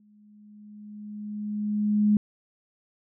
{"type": "tone with exponential growth", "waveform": "sine", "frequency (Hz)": 209.3, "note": "G#3", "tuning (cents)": 14, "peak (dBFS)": -16, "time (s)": [0, 2.17], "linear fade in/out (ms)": 2, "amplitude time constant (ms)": 470, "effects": []}